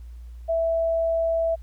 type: tone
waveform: sine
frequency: 659.3 Hz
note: E5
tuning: in tune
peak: -20 dBFS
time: 0.48-1.56 s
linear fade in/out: 20 ms
effects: added 59 Hz sine -37 dBFS peak until 1.62 s + pink hiss -64 dBFS RMS until 1.62 s

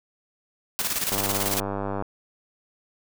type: noise with tremolo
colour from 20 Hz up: white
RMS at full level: -25 dBFS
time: 0.79-1.6 s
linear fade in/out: 0 ms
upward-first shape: square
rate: 18 Hz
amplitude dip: 55%
type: click train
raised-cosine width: 1 ms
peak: -15 dBFS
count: 91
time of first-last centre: 1.12-2.024 s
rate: 99.6 Hz
effects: none

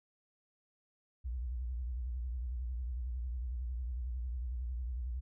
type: tone with vibrato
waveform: sine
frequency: 61.3 Hz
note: B1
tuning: 12 cents flat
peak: -35 dBFS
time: 1.24-5.21 s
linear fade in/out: 20 ms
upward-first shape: sine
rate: 11 Hz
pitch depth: 130 cents each way
effects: none

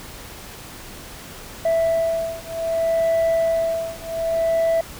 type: beating tone pair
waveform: sine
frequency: 659.3 / 659.94 Hz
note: E5 / E5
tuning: 0 / +2 cents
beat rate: 0.64 Hz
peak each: -19 dBFS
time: 1.65-4.81 s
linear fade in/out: 5 ms
effects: tanh soft clip ceiling -15 dBFS + pink hiss -38 dBFS RMS until 4.99 s

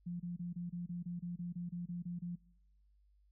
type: tone bursts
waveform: sine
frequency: 174.61 Hz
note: F3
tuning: in tune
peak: -38 dBFS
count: 14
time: 0.06-2.358 s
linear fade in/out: 10 ms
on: 140 ms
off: 26 ms
effects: noise-tail reverb RT60 0.9 s tail -25 dB re dry + added 50 Hz sine -66 dBFS peak until 3.31 s

